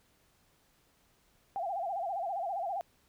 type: tone with vibrato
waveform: sine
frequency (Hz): 735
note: F#5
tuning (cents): -12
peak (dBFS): -32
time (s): 1.56-2.81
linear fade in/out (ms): 0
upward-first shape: sine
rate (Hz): 15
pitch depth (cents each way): 170
effects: pink hiss -69 dBFS RMS until 3.08 s